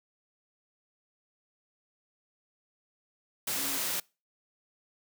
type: tone in noise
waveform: sine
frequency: 277.2 Hz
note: C#4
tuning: in tune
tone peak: -42 dBFS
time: 3.57-3.78 s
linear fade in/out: 5 ms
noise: white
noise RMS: -32 dBFS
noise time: 3.47-4 s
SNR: -13 dB
effects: noise-tail reverb RT60 0.3 s tail -25 dB re dry + high-pass 100 Hz 12 dB/octave